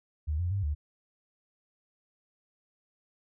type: tone with pitch steps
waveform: sine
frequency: 76 / 88 / 98.9 / 74.1 Hz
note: D#2 / F2 / G2 / D2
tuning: -40 / +14 / +16 / +16 cents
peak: -27 dBFS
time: 0.27-0.75 s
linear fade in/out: 20 ms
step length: 120 ms
effects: none